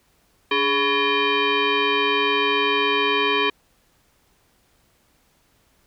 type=tone with frequency modulation; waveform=sine; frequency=994 Hz; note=B5; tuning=11 cents sharp; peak=-17 dBFS; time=0.51-3.5 s; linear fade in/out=5 ms; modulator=705 Hz; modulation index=3.3; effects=pink hiss -62 dBFS RMS until 5.86 s